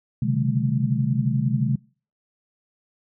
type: tone cluster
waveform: sine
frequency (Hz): 128.9 / 140.2 / 154.5 / 188.5 / 214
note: C3 / C#3 / D#3 / F#3 / A3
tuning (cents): -26 / +20 / -12 / +32 / -48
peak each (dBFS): -23 / -25 / -28 / -31 / -25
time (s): 0.22-1.76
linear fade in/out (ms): 5
effects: noise-tail reverb RT60 0.4 s tail -25 dB re dry